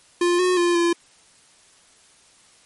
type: tone with pitch steps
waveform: square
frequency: 349.8 / 364.3 / 347.9 / 342.4 Hz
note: F4 / F#4 / F4 / F4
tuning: +3 / -27 / -7 / -34 cents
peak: -17 dBFS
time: 0.21-0.93 s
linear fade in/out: 5 ms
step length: 180 ms
effects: white hiss -54 dBFS RMS until 2.65 s + MP3 48 kbps